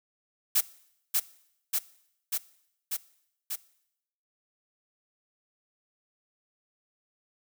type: noise with echo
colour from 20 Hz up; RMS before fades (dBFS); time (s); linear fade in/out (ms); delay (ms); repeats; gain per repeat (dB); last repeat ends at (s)
blue; -23; 0.55-0.61; 10; 590; 5; -2; 3.56
effects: noise-tail reverb RT60 0.8 s tail -20 dB re dry